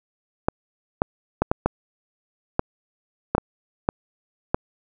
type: clicks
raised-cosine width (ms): 1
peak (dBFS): -4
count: 10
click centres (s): 0.485 / 1.019 / 1.42 / 1.515 / 1.66 / 2.594 / 3.35 / 3.381 / 3.889 / 4.545
effects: none

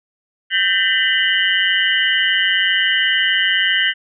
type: tone cluster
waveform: sine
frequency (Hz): 1563 / 1813 / 2001 / 2882 / 3069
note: G6 / A#6 / B6 / F#7 / G7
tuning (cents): -6 / -49 / +22 / -46 / -37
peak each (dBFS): -20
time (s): 0.5-3.94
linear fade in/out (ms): 50
effects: none

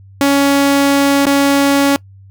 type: tone with dropouts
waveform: sawtooth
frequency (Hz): 279.8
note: C#4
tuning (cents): +16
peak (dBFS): -5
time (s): 0.21-1.96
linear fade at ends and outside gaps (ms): 0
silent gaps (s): 1.255-1.267
effects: noise-tail reverb RT60 0.1 s tail -23 dB re dry + added 97 Hz sine -37 dBFS peak until 2.3 s

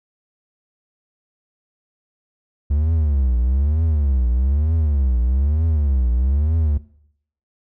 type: tone with vibrato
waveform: triangle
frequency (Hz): 69.8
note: C#2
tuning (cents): +13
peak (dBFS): -13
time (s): 2.7-6.78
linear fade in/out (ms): 10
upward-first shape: triangle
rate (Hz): 1.1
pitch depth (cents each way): 300
effects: noise-tail reverb RT60 0.7 s tail -19 dB re dry

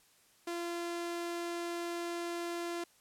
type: tone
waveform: sawtooth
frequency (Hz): 343.4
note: F4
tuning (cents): -29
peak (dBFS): -32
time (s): 0.47-2.84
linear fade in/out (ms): 5
effects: white hiss -66 dBFS RMS until 3 s + low-pass 12000 Hz 12 dB/octave

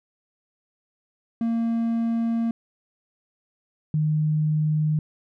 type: tone pair in turn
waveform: triangle / sine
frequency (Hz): 230 / 153.51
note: A#3 / D#3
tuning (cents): -23 / -23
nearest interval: perfect fifth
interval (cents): 700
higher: first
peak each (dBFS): -19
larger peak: neither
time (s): 1.41-2.51 / 3.94-4.99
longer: first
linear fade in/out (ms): 2
effects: none

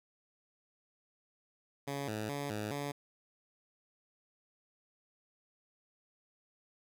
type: tone with pitch steps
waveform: 10% pulse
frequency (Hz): 140.5 / 107.6 / 142.6 / 106 / 143.1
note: C#3 / A2 / C#3 / G#2 / D3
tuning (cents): +24 / -38 / +49 / +36 / -45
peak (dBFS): -28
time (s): 1.87-2.92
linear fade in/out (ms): 10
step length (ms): 210
effects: none

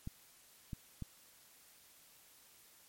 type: clicks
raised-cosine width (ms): 5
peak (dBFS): -29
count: 3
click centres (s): 0.074 / 0.732 / 1.023
effects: white hiss -63 dBFS RMS until 2.88 s + MP3 64 kbps

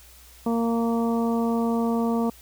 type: harmonic tone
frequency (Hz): 231.1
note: A#3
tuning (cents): -15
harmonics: 1 / 2 / 3 / 4 / 5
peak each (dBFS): -22 / -28 / -32 / -34 / -36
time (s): 0.46-2.3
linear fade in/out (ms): 5
effects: added 60 Hz sine -51 dBFS peak until 2.41 s + white hiss -51 dBFS RMS until 2.41 s

